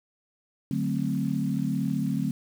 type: chord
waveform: sine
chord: D dominant seventh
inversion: none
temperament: equal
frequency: 146.83 / 185 / 220 / 261.6 Hz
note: D3 / F#3 / A3 / C4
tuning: 0 / 0 / 0 / 0 cents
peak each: -30 dBFS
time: 0.71-2.31 s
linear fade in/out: 2 ms
effects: 8-bit